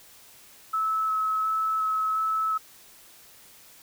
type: tone with vibrato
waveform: sine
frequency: 1296 Hz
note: E6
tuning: 30 cents flat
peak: -23 dBFS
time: 0.73-2.58 s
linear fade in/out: 10 ms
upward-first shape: square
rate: 1.4 Hz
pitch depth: 9 cents each way
effects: white hiss -52 dBFS RMS until 3.82 s